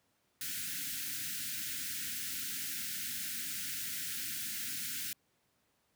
white band-stop noise, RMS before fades -39 dBFS, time 0.41-5.13 s, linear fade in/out 2 ms, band 310 to 1400 Hz, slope 96 dB/octave, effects pink hiss -75 dBFS RMS until 5.95 s + high-pass 100 Hz 12 dB/octave

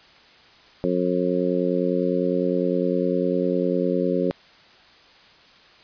harmonic tone, 89.9 Hz, F#2, 49 cents flat, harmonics 2 / 3 / 4 / 5 / 6, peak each -26 / -26 / -26 / -26 / -26 dBFS, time 0.84-4.31 s, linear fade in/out 0 ms, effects white hiss -51 dBFS RMS until 5.83 s + resampled to 11025 Hz

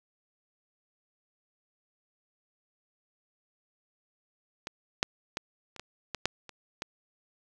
clicks, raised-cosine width 0.2 ms, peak -19 / -7 / -15 / -29 / -22 / -16 / -8 / -27 / -17 dBFS, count 9, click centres 4.671 / 5.029 / 5.371 / 5.763 / 5.796 / 6.147 / 6.256 / 6.493 / 6.821 s, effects none

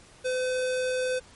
square tone, 509 Hz, C5, 48 cents flat, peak -26 dBFS, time 0.24-1.2 s, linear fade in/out 20 ms, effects pink hiss -53 dBFS RMS until 1.35 s + MP3 48 kbps

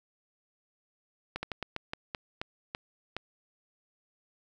slowing click train, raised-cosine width 0.3 ms, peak -18 dBFS, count 10, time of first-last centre 1.36-3.166 s, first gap 70 ms, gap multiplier 1.25, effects 10-bit

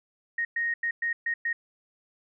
sine tone bursts at uneven times, 1864.7 Hz, A#6, in tune, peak -25 dBFS, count 6, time 0.38-0.45 / 0.56-0.74 / 0.83-0.91 / 1.02-1.13 / 1.26-1.34 / 1.45-1.53 s, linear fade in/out 5 ms, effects none

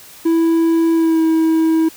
triangle tone with pitch glide, 329.6 to 322.4 Hz, E4 to E4, 0 to -38 cents, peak -9 dBFS, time 0.25-1.89 s, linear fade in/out 10 ms, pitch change -38 cents, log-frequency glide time 0.92-1.22 s, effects white hiss -40 dBFS RMS until 1.96 s

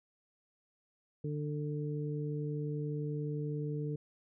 harmonic tone, 148.6 Hz, D3, 21 cents sharp, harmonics 1 / 2 / 3, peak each -35 / -42 / -41 dBFS, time 1.24-3.96 s, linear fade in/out 5 ms, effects none

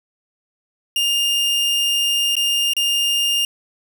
40% pulse tone with dropouts, 2819 Hz, F7, 16 cents sharp, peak -15 dBFS, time 0.96-3.45 s, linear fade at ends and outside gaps 2 ms, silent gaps 2.354-2.366 / 2.735-2.766 s, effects none

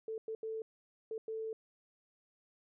sine tone bursts at uneven times, 442.7 Hz, A4, 11 cents sharp, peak -37 dBFS, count 5, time 0.08-0.18 / 0.28-0.35 / 0.43-0.62 / 1.11-1.18 / 1.28-1.53 s, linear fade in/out 2 ms, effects none

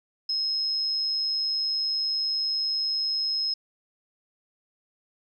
sine tone, 5150 Hz, E8, 41 cents flat, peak -24 dBFS, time 0.29-3.54 s, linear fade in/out 5 ms, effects 11-bit

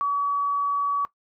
sine tone, 1137 Hz, C#6, 44 cents sharp, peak -21 dBFS, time 0.01-1.05 s, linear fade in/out 0 ms, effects noise-tail reverb RT60 0.1 s tail -18 dB re dry

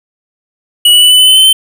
square tone with pitch steps, 2929 / 2951 / 2973 / 2996 / 3018 / 3041 / 3064 / 3087 Hz, F#7 / F#7 / F#7 / F#7 / F#7 / F#7 / G7 / G7, -18 / -5 / +8 / +21 / +34 / +47 / -40 / -27 cents, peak -3 dBFS, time 0.85-1.53 s, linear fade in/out 5 ms, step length 85 ms, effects 7-bit

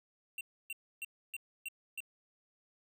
square tone bursts, 2739 Hz, F7, 34 cents flat, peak -39 dBFS, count 6, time 0.38-2.004 s, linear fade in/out 2 ms, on 29 ms, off 290 ms, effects none

